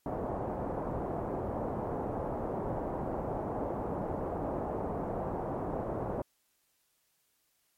white low-pass noise, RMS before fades -35 dBFS, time 0.06-6.22 s, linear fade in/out 2 ms, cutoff 800 Hz, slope 24 dB/octave, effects white hiss -74 dBFS RMS until 7.77 s + MP3 64 kbps

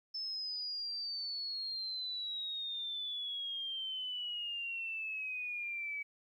sine exponential sweep, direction down, 5274 to 2274 Hz, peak -37 dBFS, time 0.14-6.03 s, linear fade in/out 10 ms, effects 12-bit

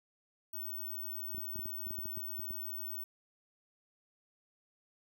sine tone, 15804 Hz, B9, in tune, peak -38 dBFS, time 0.53-3.04 s, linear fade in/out 5 ms
clicks, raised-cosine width 3 ms, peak -32 dBFS, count 12, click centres 1.348 / 1.381 / 1.56 / 1.592 / 1.658 / 1.869 / 1.909 / 1.988 / 2.056 / 2.174 / 2.395 / 2.508 s
effects none

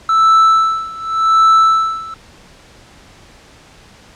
triangle tone with tremolo, 1318.5 Hz, E6, in tune, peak -4 dBFS, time 0.09-2.14 s, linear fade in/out 2 ms, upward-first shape sine, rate 0.88 Hz, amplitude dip 90%, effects pink hiss -43 dBFS RMS until 4.15 s + low-pass 7000 Hz 12 dB/octave

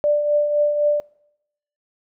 sine tone with tremolo, 590 Hz, D5, 8 cents sharp, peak -13 dBFS, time 0.04-1 s, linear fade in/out 0 ms, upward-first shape triangle, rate 3.9 Hz, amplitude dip 55%, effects noise-tail reverb RT60 0.8 s tail -24 dB re dry

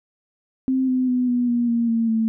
sine tone with pitch steps, 261.6 / 255.8 / 250.1 / 244.5 / 239.1 / 233.7 / 228.5 / 223.4 Hz, C4 / C4 / B3 / B3 / A#3 / A#3 / A#3 / A3, 0 / -39 / +22 / -17 / +44 / +5 / -34 / +27 cents, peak -17 dBFS, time 0.68-2.28 s, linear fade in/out 0 ms, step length 200 ms, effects none

